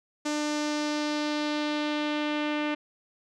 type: tone with low-pass filter sweep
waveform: sawtooth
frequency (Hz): 298.9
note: D4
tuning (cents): +31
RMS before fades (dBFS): -29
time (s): 0.25-2.75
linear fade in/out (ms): 10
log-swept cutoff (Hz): 6800 to 2700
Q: 1.9
effects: none